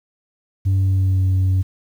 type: tone with pitch glide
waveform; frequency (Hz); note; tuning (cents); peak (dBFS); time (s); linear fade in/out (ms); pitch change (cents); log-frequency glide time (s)
sine; 96 to 93.81; G2 to F#2; -36 to +24; -11; 0.65-1.63; 20; -40; 0.78-1.26
effects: tanh soft clip ceiling -13 dBFS + 8-bit